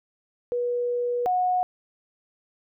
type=tone pair in turn; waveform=sine; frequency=485.5 / 729.7 Hz; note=B4 / F#5; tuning=-30 / -24 cents; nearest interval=perfect fifth; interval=706 cents; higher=second; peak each=-23 / -20 dBFS; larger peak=second; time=0.52-1.26 / 1.26-1.63 s; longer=first; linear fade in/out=0 ms; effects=none